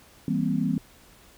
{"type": "chord", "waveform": "sine", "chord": "C dominant seventh", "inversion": "first", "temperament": "just", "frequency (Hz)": [163.52, 196.22, 235.5, 261.6], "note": ["E3", "G3", "Bb3", "C4"], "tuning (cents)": [-14, 2, 18, 0], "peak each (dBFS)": -28, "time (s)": [0.28, 0.78], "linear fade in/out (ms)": 2, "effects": ["pink hiss -54 dBFS RMS until 1.37 s"]}